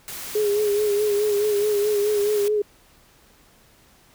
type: noise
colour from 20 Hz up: white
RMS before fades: -34 dBFS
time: 0.08-2.48 s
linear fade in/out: 0 ms
type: tone with vibrato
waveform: sine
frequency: 415.3 Hz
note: G#4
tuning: in tune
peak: -18 dBFS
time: 0.35-2.62 s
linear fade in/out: 5 ms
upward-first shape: sine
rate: 4.7 Hz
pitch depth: 45 cents each way
effects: pink hiss -55 dBFS RMS until 4.14 s